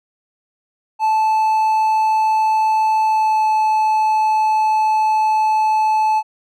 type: tone with pitch glide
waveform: triangle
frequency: 873 to 867 Hz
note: A5 to A5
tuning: -14 to -26 cents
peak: -11 dBFS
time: 0.99-6.23 s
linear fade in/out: 50 ms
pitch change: -12 cents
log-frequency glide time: 3.05-3.46 s
effects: none